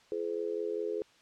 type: tone with amplitude modulation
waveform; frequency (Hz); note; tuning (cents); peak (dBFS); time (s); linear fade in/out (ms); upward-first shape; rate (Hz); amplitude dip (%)
sine; 426.2; G#4; +45; -27; 0.12-1.02; 0; sine; 85; 100
effects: white hiss -62 dBFS RMS until 1.21 s + low-pass 5000 Hz 12 dB/octave